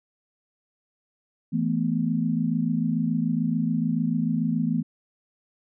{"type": "chord", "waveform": "sine", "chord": "E suspended fourth", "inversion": "none", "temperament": "equal", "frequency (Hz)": [164.81, 220, 246.9], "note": ["E3", "A3", "B3"], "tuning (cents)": [0, 0, 0], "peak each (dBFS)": -26, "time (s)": [1.52, 4.83], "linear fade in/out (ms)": 20, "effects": []}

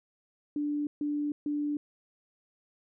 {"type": "tone bursts", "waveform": "sine", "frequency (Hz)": 293.7, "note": "D4", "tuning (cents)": 0, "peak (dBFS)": -28, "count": 3, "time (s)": [0.56, 1.77], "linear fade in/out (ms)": 2, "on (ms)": 310, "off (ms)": 140, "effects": []}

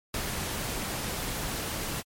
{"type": "noise with ADSR envelope", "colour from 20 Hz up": "pink", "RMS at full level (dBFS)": -31, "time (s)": [0.14, 2.03], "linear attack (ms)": 3, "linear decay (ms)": 77, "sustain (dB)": -2, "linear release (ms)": 37, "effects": ["MP3 64 kbps"]}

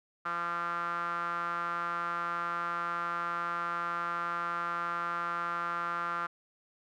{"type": "tone with band-pass filter", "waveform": "sawtooth", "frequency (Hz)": 171.6, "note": "F3", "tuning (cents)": -30, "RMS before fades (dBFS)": -34, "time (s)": [0.25, 6.27], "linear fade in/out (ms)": 10, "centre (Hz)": 1300, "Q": 8.1, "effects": []}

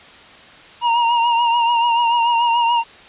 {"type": "tone with vibrato", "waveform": "square", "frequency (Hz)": 940, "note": "A#5", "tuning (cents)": 14, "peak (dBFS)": -14, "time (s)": [0.81, 2.84], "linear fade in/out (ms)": 50, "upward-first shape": "triangle", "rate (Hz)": 6.9, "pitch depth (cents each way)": 49, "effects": ["white hiss -42 dBFS RMS until 3.08 s", "resampled to 8000 Hz"]}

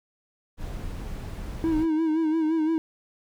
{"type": "noise", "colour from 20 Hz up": "brown", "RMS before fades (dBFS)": -34, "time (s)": [0.57, 1.87], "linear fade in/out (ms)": 50}
{"type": "tone with vibrato", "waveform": "triangle", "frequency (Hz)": 317.9, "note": "D#4", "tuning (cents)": 37, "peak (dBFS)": -19, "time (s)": [1.64, 2.78], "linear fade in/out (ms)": 0, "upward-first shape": "sine", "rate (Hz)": 5.8, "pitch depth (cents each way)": 59}
{"effects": []}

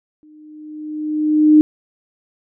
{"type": "tone with exponential growth", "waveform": "sine", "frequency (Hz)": 305.1, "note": "D#4", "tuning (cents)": -34, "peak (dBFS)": -4, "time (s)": [0.23, 1.61], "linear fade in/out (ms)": 0, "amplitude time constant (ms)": 300, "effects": []}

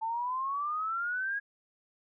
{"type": "exponential sweep", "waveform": "sine", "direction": "up", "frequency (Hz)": [880, 1661.2], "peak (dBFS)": -30, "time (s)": [0.01, 1.4], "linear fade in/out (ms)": 20, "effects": []}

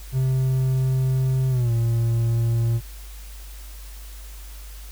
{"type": "tone with pitch glide", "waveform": "triangle", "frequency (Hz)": [130.81, 115.87], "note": ["C3", "A#2"], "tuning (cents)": [0, -10], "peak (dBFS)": -16, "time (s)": [0.12, 2.81], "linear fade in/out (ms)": 50, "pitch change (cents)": -210, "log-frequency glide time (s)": [1.5, 1.71], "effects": ["added 50 Hz sine -36 dBFS peak until 4.91 s", "white hiss -46 dBFS RMS until 4.91 s"]}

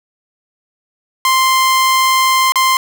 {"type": "tone with dropouts", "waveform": "sawtooth", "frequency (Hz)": 1046.5, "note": "C6", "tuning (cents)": 0, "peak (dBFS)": -6, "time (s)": [1.25, 2.77], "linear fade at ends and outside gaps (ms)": 1, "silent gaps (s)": [2.521, 2.557], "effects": []}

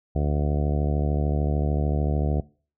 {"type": "harmonic tone", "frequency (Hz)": 73.42, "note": "D2", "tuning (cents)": 0, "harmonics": [1, 2, 3, 4, 5, 6, 7, 8, 9, 10], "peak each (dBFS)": [-23, -26, -33, -34, -35, -36, -38, -40, -36, -39], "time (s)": [0.15, 2.41], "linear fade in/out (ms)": 10, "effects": ["noise-tail reverb RT60 0.4 s tail -22 dB re dry"]}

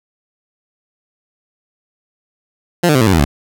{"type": "tone with pitch steps", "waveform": "15% pulse", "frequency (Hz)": [174.61, 150.26, 129.31, 111.28, 95.76, 82.4, 70.91], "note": ["F3", "D3", "C3", "A2", "G2", "E2", "C#2"], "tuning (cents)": [0, 40, -20, 20, -40, 0, 40], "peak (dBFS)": -3, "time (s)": [2.83, 3.25], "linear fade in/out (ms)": 10, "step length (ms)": 60, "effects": []}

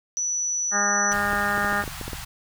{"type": "tone", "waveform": "sine", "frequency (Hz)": 5930, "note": "F#8", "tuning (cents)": 3, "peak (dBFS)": -23, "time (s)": [0.17, 1.13], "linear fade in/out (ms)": 0}
{"type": "harmonic tone", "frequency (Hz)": 203.5, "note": "G#3", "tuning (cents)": -35, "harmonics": [1, 2, 3, 4, 5, 6, 7, 8, 9], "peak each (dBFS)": [-32, -37, -33, -29, -40, -28, -28, -29, -28], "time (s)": [0.71, 1.85], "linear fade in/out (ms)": 50}
{"type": "band-stop noise", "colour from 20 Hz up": "pink", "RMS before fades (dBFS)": -36, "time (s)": [1.11, 2.25], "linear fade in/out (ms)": 10, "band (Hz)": [170, 730], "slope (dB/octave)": 48}
{"type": "clicks", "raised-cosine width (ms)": 2, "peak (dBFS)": -20, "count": 9, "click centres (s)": [1.332, 1.578, 1.646, 1.727, 1.839, 1.878, 2.013, 2.08, 2.132]}
{"effects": []}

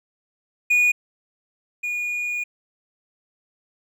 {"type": "tone pair in turn", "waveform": "triangle", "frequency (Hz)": [2455, 2443], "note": ["D#7", "D#7"], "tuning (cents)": [-24, -32], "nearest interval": "unison", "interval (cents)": 8, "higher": "first", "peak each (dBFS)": [-13, -22], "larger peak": "first", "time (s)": [[0.7, 0.92], [1.83, 2.44]], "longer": "second", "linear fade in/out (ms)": 10, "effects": []}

